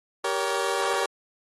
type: chord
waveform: 20% pulse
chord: G diminished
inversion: none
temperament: just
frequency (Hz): 392 / 470.4 / 564.5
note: G4 / Bb4 / Db5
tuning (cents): 0 / +16 / +31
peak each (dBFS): -24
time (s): 0.24-1.06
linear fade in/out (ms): 5
effects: AAC 32 kbps